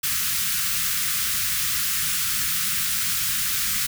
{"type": "band-stop noise", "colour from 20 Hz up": "white", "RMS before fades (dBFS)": -24, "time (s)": [0.03, 3.87], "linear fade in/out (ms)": 10, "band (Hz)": [210, 1200], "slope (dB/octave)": 48, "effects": []}